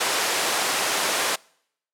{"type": "high-pass noise", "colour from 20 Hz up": "pink", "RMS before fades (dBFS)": -23, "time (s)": [0, 1.36], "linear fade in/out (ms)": 10, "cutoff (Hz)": 550, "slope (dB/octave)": 12, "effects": ["noise-tail reverb RT60 0.7 s tail -26 dB re dry", "low-pass 11000 Hz 12 dB/octave"]}